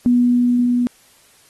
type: tone with level ramp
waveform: sine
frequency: 244.1 Hz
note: B3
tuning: 20 cents flat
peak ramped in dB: -10 to -14 dBFS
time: 0.06-0.87 s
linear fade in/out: 0 ms
effects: white hiss -52 dBFS RMS until 1.49 s + AAC 32 kbps